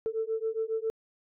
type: beating tone pair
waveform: sine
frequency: 441.5 / 448.8 Hz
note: A4 / A4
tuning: +6 / +34 cents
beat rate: 7.3 Hz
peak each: -31 dBFS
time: 0.06-0.9 s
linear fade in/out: 0 ms
effects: tanh soft clip ceiling -21 dBFS